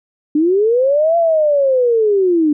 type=linear two-way sweep; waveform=sine; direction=up then down; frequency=289.9 to 685 to 289.9 Hz; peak=-10 dBFS; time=0.35-2.53 s; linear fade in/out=5 ms; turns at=1.17 s; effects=none